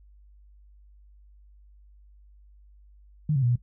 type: tone with pitch steps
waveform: sine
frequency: 151.3 / 134.9 / 121 / 122 Hz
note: D#3 / C#3 / B2 / B2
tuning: -48 / -47 / -35 / -21 cents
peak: -20 dBFS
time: 3.29-3.558 s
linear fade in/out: 5 ms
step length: 67 ms
effects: noise-tail reverb RT60 0.1 s tail -17 dB re dry + added 50 Hz sine -51 dBFS peak until 3.62 s